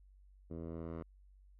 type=tone with low-pass filter sweep; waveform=10% pulse; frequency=82.41 Hz; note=E2; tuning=in tune; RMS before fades=-44 dBFS; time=0.5-1.03 s; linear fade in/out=10 ms; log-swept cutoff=450 to 1200 Hz; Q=0.85; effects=added 48 Hz sine -59 dBFS peak until 1.59 s